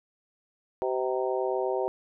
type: harmonic tone with a mistuned harmonic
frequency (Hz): 128.3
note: C3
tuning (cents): -34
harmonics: 3 / 4 / 5 / 6 / 7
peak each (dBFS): -29 / -31 / -33 / -35 / -36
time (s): 0.82-1.88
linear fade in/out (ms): 0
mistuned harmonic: 7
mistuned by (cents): +52
effects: none